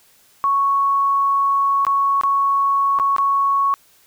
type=tone with dropouts; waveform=sine; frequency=1108.7 Hz; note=C#6; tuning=in tune; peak=-14 dBFS; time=0.44-3.74 s; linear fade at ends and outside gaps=0 ms; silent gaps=1.85-1.867 / 2.212-2.235 / 2.988-2.998 / 3.164-3.183 s; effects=white hiss -54 dBFS RMS until 4.06 s